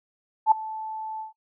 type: tone with ADSR envelope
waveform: sine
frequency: 875 Hz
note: A5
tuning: 10 cents flat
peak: -11 dBFS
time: 0.46-1.33 s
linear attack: 55 ms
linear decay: 6 ms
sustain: -20 dB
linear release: 130 ms
effects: noise-tail reverb RT60 0.1 s tail -17 dB re dry